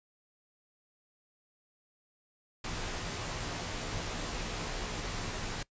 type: noise with comb filter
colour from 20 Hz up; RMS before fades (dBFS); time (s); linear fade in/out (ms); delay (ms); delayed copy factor
pink; -37; 2.64-5.63; 5; 15; -0.55
effects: noise-tail reverb RT60 0.1 s tail -21 dB re dry + resampled to 16000 Hz